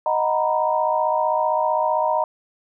sine chord, B major seventh, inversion first, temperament equal, 622.3 / 740 / 932.3 / 987.8 Hz, D#5 / F#5 / A#5 / B5, 0 / 0 / 0 / 0 cents, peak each -22 / -26 / -21 / -26 dBFS, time 0.06-2.24 s, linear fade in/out 2 ms, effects none

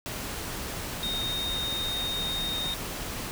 sine tone in noise, 3700 Hz, A#7, 14 cents flat, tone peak -29 dBFS, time 1.03-2.74 s, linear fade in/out 0 ms, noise pink, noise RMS -35 dBFS, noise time 0.06-3.31 s, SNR +3 dB, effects none

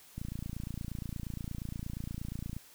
click train, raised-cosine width 5 ms, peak -26 dBFS, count 69, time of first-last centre 0.18-2.566 s, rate 28.5 Hz, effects white hiss -57 dBFS RMS until 2.74 s

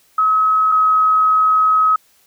sine tone pair in turn, 1280 / 1274.1 Hz, D#6 / D#6, +49 / +41 cents, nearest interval unison, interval 8 cents, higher first, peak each -11 / -10 dBFS, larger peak second, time 0.18-0.72 / 0.72-1.96 s, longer second, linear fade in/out 5 ms, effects white hiss -55 dBFS RMS until 2.26 s

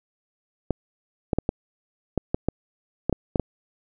clicks, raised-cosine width 2 ms, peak -8 dBFS, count 11, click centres 0.707 / 1.332 / 1.386 / 1.491 / 2.177 / 2.345 / 2.486 / 3.096 / 3.127 / 3.358 / 3.397 s, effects none

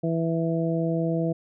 harmonic tone, 164.81 Hz, E3, in tune, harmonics 1 / 2 / 3 / 4, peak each -25 / -28 / -30 / -31 dBFS, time 0.03-1.33 s, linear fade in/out 10 ms, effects none

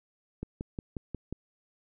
click train, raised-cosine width 3 ms, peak -22 dBFS, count 6, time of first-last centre 0.43-1.326 s, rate 5.58 Hz, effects none

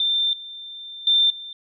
sine tone with level steps, 3577 Hz, A7, 28 cents sharp, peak -18 / -34 / -14 / -33 dBFS, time 0-1.53 s, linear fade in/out 2 ms, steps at 0.33 / 1.07 / 1.3 s, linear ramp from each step 2 ms, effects none

